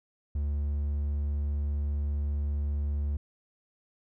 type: tone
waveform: triangle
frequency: 72.5 Hz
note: D2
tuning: 22 cents flat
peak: -25 dBFS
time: 0.35-3.17 s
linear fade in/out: 5 ms
effects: none